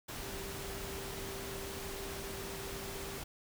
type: tone in noise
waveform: sine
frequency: 392 Hz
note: G4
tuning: in tune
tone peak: -46 dBFS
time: 0.22-3.18 s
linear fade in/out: 10 ms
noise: pink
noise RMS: -43 dBFS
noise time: 0.08-3.24 s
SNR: -6 dB
effects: none